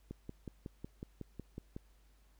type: click train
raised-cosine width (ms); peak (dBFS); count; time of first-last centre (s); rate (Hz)
3; -30; 10; 0.11-1.764; 5.44
effects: added 50 Hz sine -63 dBFS peak until 2.39 s + pink hiss -73 dBFS RMS until 2.39 s